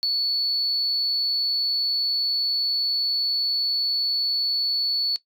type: tone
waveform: sine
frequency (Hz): 4435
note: C#8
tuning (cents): 0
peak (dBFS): -19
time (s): 0.03-5.16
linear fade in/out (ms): 0
effects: noise-tail reverb RT60 0.1 s tail -18 dB re dry + tanh soft clip ceiling -16 dBFS